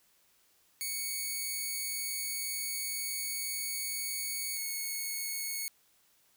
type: tone pair in turn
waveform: 5% pulse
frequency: 2229 / 2203 Hz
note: C#7 / C#7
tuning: +9 / -11 cents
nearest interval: unison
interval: 20 cents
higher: first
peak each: -24 / -24 dBFS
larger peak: neither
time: 0.81-4.57 / 4.57-5.68 s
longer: first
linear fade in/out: 0 ms
effects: white hiss -68 dBFS RMS until 6.36 s